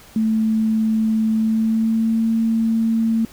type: tone with pitch glide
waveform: sine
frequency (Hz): 220.2 to 225.5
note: A3 to A3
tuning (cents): +2 to +43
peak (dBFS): -15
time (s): 0.16-3.25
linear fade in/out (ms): 2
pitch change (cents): +41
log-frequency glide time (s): 1.33-2.18
effects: pink hiss -45 dBFS RMS until 3.32 s